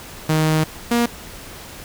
sawtooth tone pair in turn, 156.5 / 236.9 Hz, D#3 / A#3, +10 / +28 cents, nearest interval perfect fifth, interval 718 cents, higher second, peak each -11 / -11 dBFS, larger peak neither, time 0.29-0.64 / 0.91-1.06 s, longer first, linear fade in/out 5 ms, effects pink hiss -37 dBFS RMS until 1.84 s

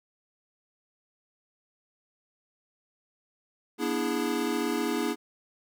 square chord, E dominant seventh, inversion second, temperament equal with one note detuned, 241.6 / 293.7 / 329.6 / 415.3 Hz, B3 / D4 / E4 / G#4, -38 / 0 / 0 / 0 cents, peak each -33 dBFS, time 3.78-5.16 s, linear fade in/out 50 ms, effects none

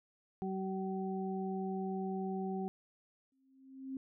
harmonic tone, 190.4 Hz, F#3, 50 cents sharp, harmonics 1 / 2 / 4, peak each -37 / -40 / -43 dBFS, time 0.42-2.68 s, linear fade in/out 0 ms
sine tone with exponential growth, 265.9 Hz, C4, 28 cents sharp, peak -36 dBFS, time 3.32-3.97 s, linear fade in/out 2 ms, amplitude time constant 140 ms
effects none

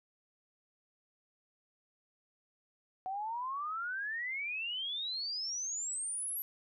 sine exponential sweep, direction up, 740 to 11840 Hz, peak -35 dBFS, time 3.06-6.42 s, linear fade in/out 0 ms, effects none

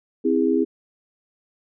sine chord, C augmented, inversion none, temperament just, 261.6 / 327 / 408.8 Hz, C4 / E4 / G#4, 0 / -14 / -27 cents, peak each -21 dBFS, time 0.24-0.65 s, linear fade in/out 20 ms, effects none

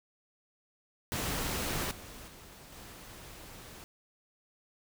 pink noise with level steps, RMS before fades -34 / -48 / -52 / -49 dBFS, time 1.12-3.84 s, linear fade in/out 0 ms, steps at 1.91 / 2.28 / 2.72 s, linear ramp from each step 2 ms, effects none

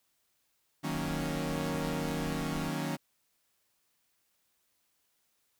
sawtooth chord, D# minor seventh, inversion none, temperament equal, 155.56 / 185 / 233.1 / 277.2 Hz, D#3 / F#3 / A#3 / C#4, 0 / 0 / 0 / 0 cents, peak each -32 / -35 / -35 / -33 dBFS, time 0.83-2.97 s, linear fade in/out 20 ms
brown noise, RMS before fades -45 dBFS, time 0.88-2.71 s, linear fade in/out 50 ms
effects white hiss -75 dBFS RMS until 5.59 s

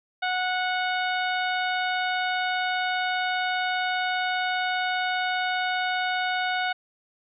harmonic tone, 735 Hz, F#5, 12 cents flat, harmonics 1 / 2 / 3 / 4 / 5 / 6, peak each -27 / -28 / -33 / -36 / -36 / -44 dBFS, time 0.22-6.73 s, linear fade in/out 10 ms, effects none

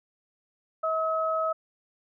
sine tone pair together, 641 / 1282 Hz, E5 / E6, -49 / -49 cents, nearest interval octave, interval 1200 cents, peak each -27 dBFS, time 0.83-1.53 s, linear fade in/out 10 ms, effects none

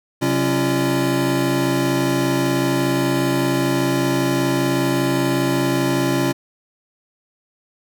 square tone cluster, 132.9 / 185.5 / 276.8 / 341.9 / 596 Hz, C3 / F#3 / C#4 / F4 / D5, +27 / +5 / -2 / -37 / +25 cents, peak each -24 / -29 / -22 / -22 / -28 dBFS, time 0.21-6.33 s, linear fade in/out 20 ms, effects none

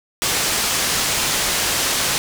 white low-pass noise, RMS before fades -20 dBFS, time 0.22-2.18 s, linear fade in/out 0 ms, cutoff 8300 Hz, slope 12 dB/octave, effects none

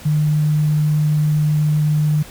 sine tone with quantisation, 151.3 Hz, D#3, 48 cents flat, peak -13 dBFS, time 0.05-2.23 s, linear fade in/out 10 ms, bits 7, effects pink hiss -39 dBFS RMS until 2.3 s

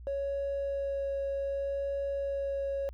triangle tone with vibrato, 554.4 Hz, C#5, in tune, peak -27 dBFS, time 0.07-2.89 s, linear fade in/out 0 ms, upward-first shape sine, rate 0.65 Hz, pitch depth 8 cents each way, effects tanh soft clip ceiling -27 dBFS + added 60 Hz sine -44 dBFS peak until 2.93 s

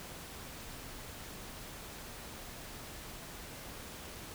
silence, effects pink hiss -47 dBFS RMS until 4.34 s

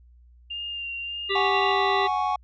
sine tone with vibrato, 2794 Hz, F7, in tune, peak -30 dBFS, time 0.5-1.73 s, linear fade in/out 10 ms, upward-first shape sine, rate 1.7 Hz, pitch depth 20 cents each way
harmonic tone, 393.6 Hz, G4, 7 cents sharp, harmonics 1 / 3 / 5 / 7 / 9 / 10, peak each -26 / -31 / -29 / -34 / -35 / -33 dBFS, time 1.29-2.08 s, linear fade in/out 20 ms
triangle chord, F# suspended second, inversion none, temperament just, 740 / 832.5 / 1110 Hz, F#5 / G#5 / C#6, 0 / +4 / +2 cents, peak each -25 dBFS, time 1.35-2.36 s, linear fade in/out 5 ms
effects added 60 Hz sine -50 dBFS peak until 2.43 s + resampled to 16000 Hz

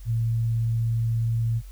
sine tone, 114.6 Hz, A#2, 29 cents flat, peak -21 dBFS, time 0.05-1.62 s, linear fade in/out 50 ms, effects added 46 Hz sine -38 dBFS peak until 1.71 s + white hiss -56 dBFS RMS until 1.71 s

